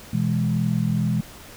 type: chord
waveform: sine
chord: E major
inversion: second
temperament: equal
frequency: 123.47 / 164.81 / 207.7 Hz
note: B2 / E3 / G#3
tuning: 0 / 0 / 0 cents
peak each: -24 / -23 / -24 dBFS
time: 0.13-1.21 s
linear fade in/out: 5 ms
effects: pink hiss -43 dBFS RMS until 1.56 s